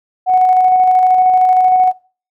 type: tone with tremolo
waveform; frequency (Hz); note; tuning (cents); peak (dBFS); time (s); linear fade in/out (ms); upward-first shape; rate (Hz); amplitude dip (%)
sine; 740; F#5; 0; -5; 0.26-1.93; 50; square; 13; 25
effects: noise-tail reverb RT60 0.4 s tail -23 dB re dry + tanh soft clip ceiling -1 dBFS